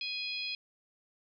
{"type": "harmonic tone", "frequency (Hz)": 830.6, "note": "G#5", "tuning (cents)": 0, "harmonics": [3, 4, 5, 6], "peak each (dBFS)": [-38, -41, -40, -42], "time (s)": [0.01, 0.55], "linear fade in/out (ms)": 2, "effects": []}